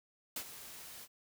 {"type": "noise with ADSR envelope", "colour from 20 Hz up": "white", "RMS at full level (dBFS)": -38, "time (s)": [0.36, 1.08], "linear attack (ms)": 4, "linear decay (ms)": 70, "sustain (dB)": -12, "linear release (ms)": 50, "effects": []}